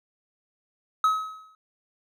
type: tone with exponential decay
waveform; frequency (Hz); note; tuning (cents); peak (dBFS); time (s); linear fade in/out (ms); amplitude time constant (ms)
triangle; 1279; D#6; +47; -14; 1.04-1.55; 2; 110
effects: none